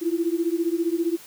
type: beating tone pair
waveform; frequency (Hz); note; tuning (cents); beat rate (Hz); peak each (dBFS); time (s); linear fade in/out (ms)
sine; 329.6 / 344.6; E4 / F4; 0 / -23; 15; -24; 0.01-1.17; 20
effects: white hiss -46 dBFS RMS until 1.26 s + high-pass 100 Hz 12 dB/octave